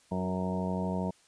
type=harmonic tone with a mistuned harmonic; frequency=92.5 Hz; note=F#2; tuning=in tune; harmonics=1 / 2 / 3 / 4 / 5 / 6 / 7 / 8 / 9 / 10; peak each=-39 / -31 / -43 / -42 / -40 / -43 / -39 / -48 / -48 / -40 dBFS; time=0.11-1.11 s; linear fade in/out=10 ms; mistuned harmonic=4; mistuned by=-16 cents; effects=white hiss -63 dBFS RMS until 1.27 s + resampled to 22050 Hz